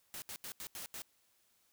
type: noise bursts at uneven times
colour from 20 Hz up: white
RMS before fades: -45 dBFS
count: 6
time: 0.14-0.22 / 0.29-0.36 / 0.44-0.52 / 0.6-0.67 / 0.75-0.86 / 0.94-1.02 s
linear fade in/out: 0 ms
effects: white hiss -73 dBFS RMS until 1.72 s